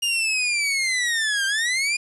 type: linear two-way sweep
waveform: sawtooth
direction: down then up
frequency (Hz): 2845 to 1564 to 2446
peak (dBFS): -17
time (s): 0.02-1.97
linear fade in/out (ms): 10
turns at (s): 1.46
effects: resampled to 24000 Hz + 8-bit